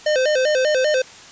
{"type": "tone with vibrato", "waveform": "square", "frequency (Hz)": 560, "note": "C#5", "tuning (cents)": 18, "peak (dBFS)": -16, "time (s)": [0.06, 1.02], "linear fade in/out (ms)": 5, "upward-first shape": "square", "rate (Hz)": 5.1, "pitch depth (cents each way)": 140, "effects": ["white hiss -41 dBFS RMS until 1.31 s", "resampled to 16000 Hz"]}